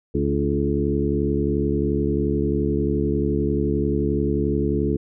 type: harmonic tone with a mistuned harmonic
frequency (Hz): 71.4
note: D2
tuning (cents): -48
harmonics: 1 / 2 / 3 / 4 / 5 / 6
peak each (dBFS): -26 / -26 / -26 / -26 / -26 / -26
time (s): 0.14-4.97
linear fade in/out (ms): 10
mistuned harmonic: 5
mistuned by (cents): -41
effects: none